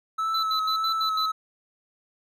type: tone with vibrato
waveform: triangle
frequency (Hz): 1301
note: E6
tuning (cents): -23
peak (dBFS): -22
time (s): 0.18-1.32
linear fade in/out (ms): 10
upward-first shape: sine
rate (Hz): 1.7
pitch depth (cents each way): 24
type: tone bursts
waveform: triangle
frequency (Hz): 4004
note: B7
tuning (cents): +23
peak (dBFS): -25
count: 6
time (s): 0.34-1.26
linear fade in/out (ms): 5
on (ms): 90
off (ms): 76
effects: none